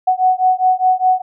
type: beating tone pair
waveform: sine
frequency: 740 / 744.9 Hz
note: F#5 / F#5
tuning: 0 / +11 cents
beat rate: 4.9 Hz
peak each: -14 / -14 dBFS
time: 0.07-1.22 s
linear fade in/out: 10 ms
effects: none